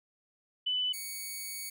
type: tone pair in turn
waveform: sine / 5% pulse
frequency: 2996 / 2236 Hz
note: F#7 / C#7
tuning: +21 / +14 cents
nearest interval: perfect fourth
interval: 507 cents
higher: first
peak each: -28 dBFS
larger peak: neither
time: 0.66-0.93 / 0.93-1.7 s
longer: second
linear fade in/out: 10 ms
effects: none